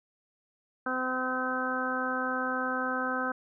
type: harmonic tone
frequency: 256.4 Hz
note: C4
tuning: 35 cents flat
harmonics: 1 / 2 / 3 / 4 / 5 / 6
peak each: -35 / -36 / -38 / -38 / -34 / -33 dBFS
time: 0.86-3.32 s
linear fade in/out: 5 ms
effects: none